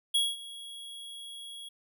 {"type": "tone with ADSR envelope", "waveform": "square", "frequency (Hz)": 3322, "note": "G#7", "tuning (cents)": 0, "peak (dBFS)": -23, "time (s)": [0.14, 1.69], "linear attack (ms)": 11, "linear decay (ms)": 210, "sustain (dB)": -19, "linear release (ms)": 9, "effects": []}